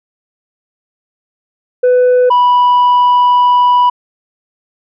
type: tone pair in turn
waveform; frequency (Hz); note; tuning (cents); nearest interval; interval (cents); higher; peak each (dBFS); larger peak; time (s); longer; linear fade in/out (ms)
sine; 498.8 / 983.3; B4 / B5; +17 / -8; octave; 1175; second; -3; neither; 1.83-2.3 / 2.3-3.9; second; 10
effects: tanh soft clip ceiling -5 dBFS